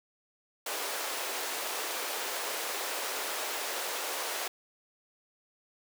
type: high-pass noise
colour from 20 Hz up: pink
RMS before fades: -35 dBFS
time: 0.66-4.48 s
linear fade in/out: 5 ms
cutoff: 430 Hz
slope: 24 dB/octave
effects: none